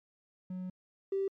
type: tone pair in turn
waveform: triangle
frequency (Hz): 183.9 / 389.7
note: F#3 / G4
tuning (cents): -10 / -10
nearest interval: octave + minor second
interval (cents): 1300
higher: second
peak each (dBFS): -34 / -25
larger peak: second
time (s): 0.5-0.7 / 1.12-1.28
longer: first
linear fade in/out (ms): 5
effects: tanh soft clip ceiling -27 dBFS + MP3 96 kbps